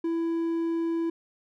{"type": "tone", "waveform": "triangle", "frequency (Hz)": 332.1, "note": "E4", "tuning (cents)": 13, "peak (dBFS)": -23, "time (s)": [0.04, 1.1], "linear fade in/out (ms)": 5, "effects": []}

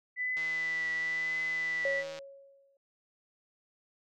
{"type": "tone with vibrato", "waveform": "sine", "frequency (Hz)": 1989, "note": "B6", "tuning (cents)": 12, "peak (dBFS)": -30, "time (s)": [0.16, 2.04], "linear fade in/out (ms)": 50, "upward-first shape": "triangle", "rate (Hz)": 1, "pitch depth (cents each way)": 30}
{"type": "click train", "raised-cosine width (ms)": 0.2, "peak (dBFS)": -29, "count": 292, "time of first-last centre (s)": [0.37, 2.189], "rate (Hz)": 160}
{"type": "tone with exponential decay", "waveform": "sine", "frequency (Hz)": 552, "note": "C#5", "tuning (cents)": -7, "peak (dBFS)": -28, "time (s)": [1.85, 2.77], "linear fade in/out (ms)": 2, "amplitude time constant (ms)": 200}
{"effects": []}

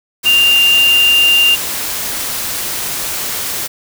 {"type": "tone in noise", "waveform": "sine", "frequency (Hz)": 2794, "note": "F7", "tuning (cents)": 0, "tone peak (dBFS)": -7, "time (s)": [0.25, 1.56], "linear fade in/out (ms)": 20, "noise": "white", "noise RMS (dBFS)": -20, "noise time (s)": [0.23, 3.68], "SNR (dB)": 10, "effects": []}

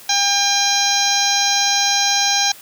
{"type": "harmonic tone with a mistuned harmonic", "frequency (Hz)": 802, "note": "G5", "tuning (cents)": 39, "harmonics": [1, 2, 3, 4, 5, 6, 7, 8], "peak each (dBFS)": [-21, -25, -25, -25, -20, -26, -21, -22], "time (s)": [0.09, 2.52], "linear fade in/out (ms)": 5, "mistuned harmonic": 6, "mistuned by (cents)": 75, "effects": ["white hiss -41 dBFS RMS until 2.61 s"]}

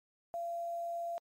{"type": "tone with quantisation", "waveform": "sine", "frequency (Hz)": 683, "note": "F5", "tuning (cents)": -39, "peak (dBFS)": -35, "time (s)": [0.34, 1.18], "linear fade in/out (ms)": 0, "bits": 10, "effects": ["MP3 64 kbps"]}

